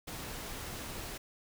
pink noise, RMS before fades -42 dBFS, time 0.07-1.18 s, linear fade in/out 10 ms, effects none

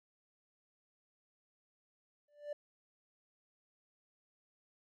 triangle tone with exponential growth, 587.3 Hz, D5, in tune, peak -33 dBFS, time 2.28-2.53 s, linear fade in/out 5 ms, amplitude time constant 53 ms, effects tanh soft clip ceiling -30 dBFS

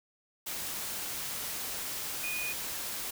sine tone in noise, 2475 Hz, D#7, 10 cents flat, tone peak -34 dBFS, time 2.23-2.53 s, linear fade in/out 10 ms, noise white, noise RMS -37 dBFS, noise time 0.46-3.11 s, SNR 0 dB, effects none

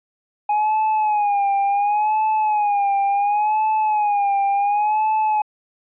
triangle tone with vibrato, 830.6 Hz, G#5, in tune, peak -14 dBFS, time 0.49-5.42 s, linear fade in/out 5 ms, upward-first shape sine, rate 0.7 Hz, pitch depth 77 cents each way, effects resampled to 8000 Hz

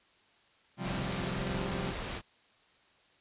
sawtooth chord, C suspended fourth, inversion none, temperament equal, 130.81 / 174.61 / 196 Hz, C3 / F3 / G3, 0 / 0 / 0 cents, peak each -35 dBFS, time 0.77-1.95 s, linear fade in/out 50 ms
pink noise, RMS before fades -38 dBFS, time 0.82-2.22 s, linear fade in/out 50 ms
effects white hiss -65 dBFS RMS until 3.2 s + resampled to 8000 Hz

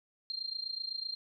sine tone with amplitude modulation, 4186 Hz, C8, in tune, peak -32 dBFS, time 0.3-1.15 s, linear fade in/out 0 ms, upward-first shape sine, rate 27.9 Hz, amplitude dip 85%, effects none

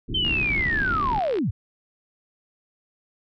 pink low-pass noise, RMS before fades -30 dBFS, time 0.08-1.2 s, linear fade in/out 10 ms, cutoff 400 Hz, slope 96 dB/octave
sine linear sweep, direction down, 3136 to 68.2 Hz, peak -21 dBFS, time 0.14-1.51 s, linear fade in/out 10 ms
click train, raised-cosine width 0.3 ms, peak -20 dBFS, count 77, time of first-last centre 0.25-1.386 s, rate 66.9 Hz
effects none

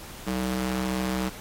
square tone with high-pass filter, 63.5 Hz, B1, 49 cents sharp, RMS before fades -28 dBFS, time 0.26-1.3 s, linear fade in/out 20 ms, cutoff 170 Hz, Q 1.2, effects pink hiss -43 dBFS RMS until 1.4 s + AAC 48 kbps

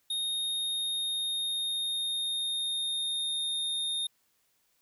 square tone with pitch glide, 3710 to 3672 Hz, A#7 to A#7, -9 to -27 cents, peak -30 dBFS, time 0.1-4.07 s, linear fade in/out 5 ms, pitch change -18 cents, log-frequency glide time 0.34-3.58 s, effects white hiss -72 dBFS RMS until 4.81 s

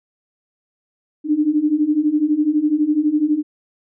sine beating tone pair, 293.7 / 305.7 Hz, D4 / D#4, 0 / -30 cents, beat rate 12 Hz, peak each -19 / -16 dBFS, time 1.24-3.43 s, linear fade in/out 50 ms, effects none

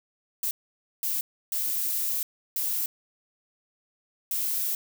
violet noise bursts at uneven times, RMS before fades -28 dBFS, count 5, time 0.43-0.51 / 1.03-1.21 / 1.52-2.23 / 2.56-2.86 / 4.31-4.75 s, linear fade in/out 2 ms, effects none

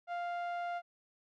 sawtooth tone with low-pass filter, 698.5 Hz, F5, in tune, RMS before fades -38 dBFS, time 0.07-0.82 s, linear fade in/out 50 ms, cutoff 1600 Hz, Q 0.55, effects none

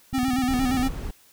square tone with vibrato, 256.9 Hz, C4, 32 cents flat, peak -22 dBFS, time 0.13-0.89 s, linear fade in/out 20 ms, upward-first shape square, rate 8.6 Hz, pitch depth 55 cents each way
click train, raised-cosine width 5 ms, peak -21 dBFS, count 14, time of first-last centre 0.13-0.797 s, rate 19.5 Hz
brown noise, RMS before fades -31 dBFS, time 0.5-1.11 s, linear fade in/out 5 ms
effects white hiss -56 dBFS RMS until 1.32 s

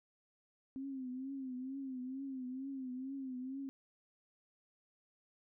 sine tone with vibrato, 262.7 Hz, C4, 7 cents sharp, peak -40 dBFS, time 0.76-3.69 s, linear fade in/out 0 ms, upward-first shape triangle, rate 2.2 Hz, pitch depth 94 cents each way, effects none

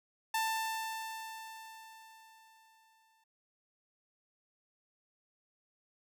sawtooth tone with exponential decay, 889 Hz, A5, 18 cents sharp, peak -26 dBFS, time 0.34-3.24 s, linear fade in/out 5 ms, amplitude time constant 630 ms, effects none

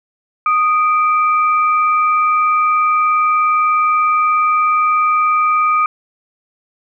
sine tone pair together, 1239.6 / 2340 Hz, D#6 / D7, -7 / -7 cents, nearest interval major seventh, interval 1100 cents, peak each -11 / -21 dBFS, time 0.46-5.86 s, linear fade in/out 2 ms, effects none

